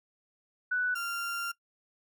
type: tone pair in turn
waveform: sine / 35% pulse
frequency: 1486 / 1387.5 Hz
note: F#6 / F6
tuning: +7 / -12 cents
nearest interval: minor second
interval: 119 cents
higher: first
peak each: -26 / -30 dBFS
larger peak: first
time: 0.71-0.95 / 0.95-1.52 s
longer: second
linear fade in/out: 10 ms
effects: noise-tail reverb RT60 0.1 s tail -21 dB re dry